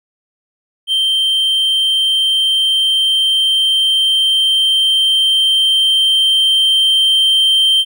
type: tone with level ramp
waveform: triangle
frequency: 3136 Hz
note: G7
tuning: in tune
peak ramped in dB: -10 to -7 dBFS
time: 0.87-7.85 s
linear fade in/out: 50 ms
effects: none